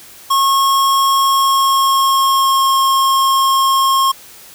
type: tone with pitch glide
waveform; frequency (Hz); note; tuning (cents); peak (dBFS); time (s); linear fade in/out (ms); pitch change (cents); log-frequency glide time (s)
square; 1089 to 1076.5; C#6 to C6; -31 to +49; -11; 0.3-4.12; 10; -20; 1.18-2.79
effects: white hiss -39 dBFS RMS until 4.54 s